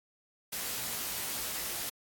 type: noise with comb filter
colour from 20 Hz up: white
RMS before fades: -36 dBFS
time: 0.52-1.9 s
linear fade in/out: 10 ms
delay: 17 ms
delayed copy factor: +0.75
effects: AAC 64 kbps